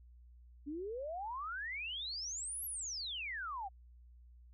sine exponential two-way sweep, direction up then down, 277.2 to 11840 to 735 Hz, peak -39 dBFS, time 0.66-3.69 s, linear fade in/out 20 ms, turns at 2.65 s, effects added 60 Hz sine -56 dBFS peak until 4.53 s

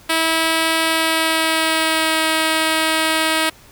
5% pulse tone with pitch glide, 324.3 to 318.5 Hz, E4 to D#4, -28 to +41 cents, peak -4 dBFS, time 0.09-3.5 s, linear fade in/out 10 ms, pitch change -31 cents, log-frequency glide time 0.78-2.24 s, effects pink hiss -46 dBFS RMS until 3.71 s

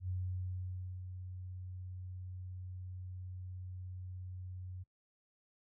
sine tone with ADSR envelope, 91.7 Hz, F#2, 15 cents flat, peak -35 dBFS, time 0-4.84 s, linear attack 85 ms, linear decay 940 ms, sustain -8 dB, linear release 18 ms, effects noise-tail reverb RT60 0.1 s tail -20 dB re dry

